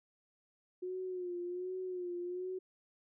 sine tone with vibrato, 361.4 Hz, F#4, 41 cents flat, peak -37 dBFS, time 0.82-2.59 s, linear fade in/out 10 ms, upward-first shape sine, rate 1.3 Hz, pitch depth 52 cents each way, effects none

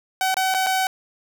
sawtooth tone with dropouts, 757 Hz, F#5, 39 cents sharp, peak -15 dBFS, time 0.21-0.87 s, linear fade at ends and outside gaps 1 ms, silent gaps 0.343-0.368 / 0.541-0.546 / 0.664-0.668 s, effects 9-bit

